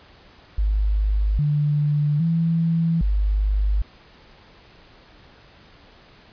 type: tone with pitch steps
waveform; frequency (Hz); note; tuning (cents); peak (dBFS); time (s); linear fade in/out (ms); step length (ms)
sine; 51.6 / 147.6 / 165.5 / 50.8; G#1 / D3 / E3 / G#1; -10 / +9 / +7 / -38; -17; 0.58-3.82; 5; 810
effects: pink hiss -50 dBFS RMS until 6.32 s + resampled to 11025 Hz